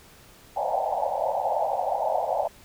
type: band-pass noise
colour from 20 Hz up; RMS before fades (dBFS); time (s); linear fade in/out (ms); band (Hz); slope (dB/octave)
white; -26; 0.56-2.48; 10; 530 to 890; 96
effects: pink hiss -52 dBFS RMS until 2.64 s